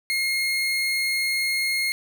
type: tone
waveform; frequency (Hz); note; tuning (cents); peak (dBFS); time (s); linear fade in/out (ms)
30% pulse; 2147; C7; +44; -19; 0.1-1.92; 0
effects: none